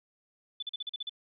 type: tone bursts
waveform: sine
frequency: 3488 Hz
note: A7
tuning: 16 cents flat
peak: -33 dBFS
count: 8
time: 0.6-1.095 s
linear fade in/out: 5 ms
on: 26 ms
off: 41 ms
effects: none